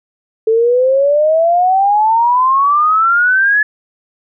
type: exponential sweep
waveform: sine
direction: up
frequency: 437.9 to 1724 Hz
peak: -8 dBFS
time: 0.47-3.63 s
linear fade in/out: 5 ms
effects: none